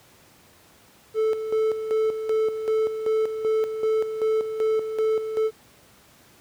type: tone with tremolo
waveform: triangle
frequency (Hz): 438.3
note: A4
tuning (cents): -7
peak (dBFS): -17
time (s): 1.14-5.51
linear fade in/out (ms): 50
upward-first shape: square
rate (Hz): 2.6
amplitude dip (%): 60
effects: pink hiss -54 dBFS RMS until 6.4 s + high-pass 80 Hz 12 dB/octave